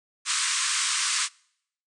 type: band-pass noise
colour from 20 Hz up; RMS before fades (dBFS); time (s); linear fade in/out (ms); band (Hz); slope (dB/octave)
white; -26; 0.25-1.29; 50; 1000 to 9200; 96
effects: noise-tail reverb RT60 0.7 s tail -26 dB re dry